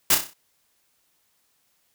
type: noise with echo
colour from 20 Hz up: white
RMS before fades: -17 dBFS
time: 0.1-0.15 s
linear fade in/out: 5 ms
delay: 31 ms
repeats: 6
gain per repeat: -6 dB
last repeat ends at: 0.336 s
effects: white hiss -68 dBFS RMS until 1.94 s